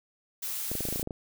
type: noise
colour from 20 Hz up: blue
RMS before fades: -34 dBFS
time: 0.42-1.03 s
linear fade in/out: 10 ms
type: clicks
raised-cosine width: 2 ms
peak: -21 dBFS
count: 11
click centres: 0.716 / 0.753 / 0.807 / 0.853 / 0.887 / 0.926 / 0.959 / 0.996 / 1.029 / 1.074 / 1.108 s
effects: none